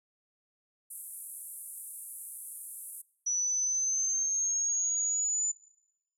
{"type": "band-pass noise", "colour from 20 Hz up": "white", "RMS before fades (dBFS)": -44, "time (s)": [0.9, 3.02], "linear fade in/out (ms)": 10, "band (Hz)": [8900, 12000], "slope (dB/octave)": 48}
{"type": "exponential sweep", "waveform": "sine", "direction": "up", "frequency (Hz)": [5890, 7040], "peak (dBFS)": -27, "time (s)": [3.26, 5.52], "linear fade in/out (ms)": 10}
{"effects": ["noise-tail reverb RT60 0.9 s tail -23 dB re dry"]}